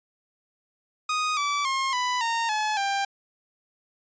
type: tone with pitch steps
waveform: sawtooth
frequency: 1244.5 / 1154.5 / 1071 / 993.5 / 921.6 / 854.9 / 793.1 Hz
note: D#6 / D6 / C6 / B5 / A#5 / G#5 / G5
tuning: 0 / -30 / +40 / +10 / -20 / +50 / +20 cents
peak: -20 dBFS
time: 1.09-3.05 s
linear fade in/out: 5 ms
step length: 280 ms
effects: resampled to 16000 Hz